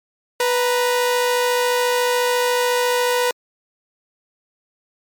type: tone pair together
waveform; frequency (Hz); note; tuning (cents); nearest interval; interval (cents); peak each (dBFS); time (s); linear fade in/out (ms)
sawtooth; 493.2 / 932.3; B4 / A#5; -2 / 0; major seventh; 1102; -13 / -20; 0.4-3.31; 2
effects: MP3 96 kbps